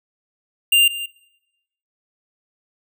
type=tone with echo; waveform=square; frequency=2794 Hz; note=F7; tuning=in tune; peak=-12 dBFS; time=0.72-0.88 s; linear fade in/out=5 ms; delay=180 ms; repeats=1; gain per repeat=-14 dB; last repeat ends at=1.06 s; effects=noise-tail reverb RT60 0.9 s tail -20 dB re dry